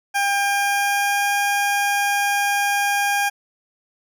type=tone with pitch glide; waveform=20% pulse; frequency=801 to 808 Hz; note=G5 to G#5; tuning=+37 to -48 cents; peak=-13 dBFS; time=0.14-3.3 s; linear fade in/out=20 ms; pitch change=+15 cents; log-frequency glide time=0.32-1.32 s; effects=none